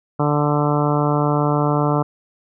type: harmonic tone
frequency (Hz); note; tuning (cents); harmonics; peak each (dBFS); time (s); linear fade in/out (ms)
147.3; D3; +6; 1 / 2 / 3 / 4 / 5 / 6 / 7 / 8 / 9; -19 / -22 / -24 / -25 / -26 / -27 / -27 / -28 / -29; 0.19-2.03; 10
effects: none